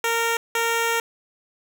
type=tone pair in turn; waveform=10% pulse; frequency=461.6 / 461.6 Hz; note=A#4 / A#4; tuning=-17 / -17 cents; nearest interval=unison; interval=0 cents; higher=neither; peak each=-12 / -12 dBFS; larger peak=neither; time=0.04-0.37 / 0.55-1 s; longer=second; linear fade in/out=2 ms; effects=none